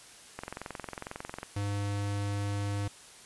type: click train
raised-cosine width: 0.5 ms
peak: -22 dBFS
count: 24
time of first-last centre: 0.39-1.431 s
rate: 22.1 Hz
type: tone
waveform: square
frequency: 101.3 Hz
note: G#2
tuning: 43 cents flat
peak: -31 dBFS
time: 1.56-2.88 s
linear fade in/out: 5 ms
effects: white hiss -52 dBFS RMS until 3.25 s + resampled to 24000 Hz